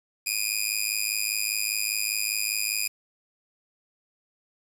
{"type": "tone with amplitude modulation", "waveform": "10% pulse", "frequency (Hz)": 2460, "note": "D#7", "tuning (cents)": -20, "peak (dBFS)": -12, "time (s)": [0.26, 2.88], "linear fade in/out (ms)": 10, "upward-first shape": "sine", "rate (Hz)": 105, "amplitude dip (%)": 95, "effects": ["resampled to 32000 Hz", "8-bit"]}